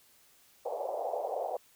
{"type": "band-pass noise", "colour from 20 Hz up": "pink", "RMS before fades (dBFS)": -35, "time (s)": [0.65, 1.57], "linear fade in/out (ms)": 5, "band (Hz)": [480, 800], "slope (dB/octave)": 48, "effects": ["white hiss -63 dBFS RMS until 1.75 s"]}